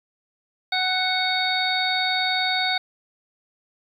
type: harmonic tone with a mistuned harmonic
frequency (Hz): 745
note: F#5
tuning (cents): +12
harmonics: 1 / 2 / 3 / 5 / 6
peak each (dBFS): -26 / -28 / -27 / -25 / -29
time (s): 0.72-2.78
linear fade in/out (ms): 5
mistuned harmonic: 3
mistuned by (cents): -20
effects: 9-bit